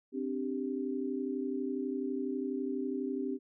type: chord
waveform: sine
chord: C suspended second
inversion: none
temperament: equal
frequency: 261.6 / 293.7 / 392 Hz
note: C4 / D4 / G4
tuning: 0 / 0 / 0 cents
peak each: -35 / -38 / -37 dBFS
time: 0.12-3.39 s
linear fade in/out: 50 ms
effects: none